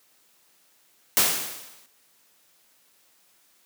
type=noise with exponential decay; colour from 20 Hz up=white; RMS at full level=-17 dBFS; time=1.17-1.86 s; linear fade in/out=0 ms; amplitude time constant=150 ms; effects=white hiss -62 dBFS RMS until 3.65 s + high-pass 150 Hz 12 dB/octave